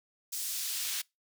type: noise with high-pass filter sweep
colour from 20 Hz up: pink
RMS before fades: -35 dBFS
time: 0.32-1.02 s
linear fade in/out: 10 ms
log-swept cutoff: 6300 to 2800 Hz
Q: 0.77
effects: noise-tail reverb RT60 0.2 s tail -24 dB re dry